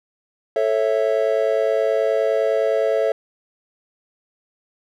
triangle chord, A major, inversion none, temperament equal with one note detuned, 440 / 549.6 / 659.3 Hz, A4 / C#5 / E5, 0 / -15 / 0 cents, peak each -19 dBFS, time 0.56-3.12 s, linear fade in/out 2 ms, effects none

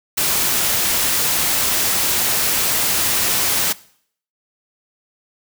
white noise, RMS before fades -18 dBFS, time 0.17-3.73 s, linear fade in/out 10 ms, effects noise-tail reverb RT60 0.6 s tail -20 dB re dry

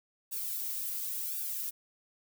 violet noise with flanger, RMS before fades -36 dBFS, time 0.31-1.71 s, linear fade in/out 20 ms, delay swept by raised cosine 0.96 to 2.76 ms, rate 0.94 Hz, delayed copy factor -0.8, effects none

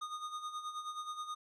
square tone with tremolo, 1231 Hz, D#6, 19 cents flat, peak -38 dBFS, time 0.01-1.35 s, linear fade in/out 10 ms, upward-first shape sine, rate 9.4 Hz, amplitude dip 65%, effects low-pass 7000 Hz 12 dB/octave

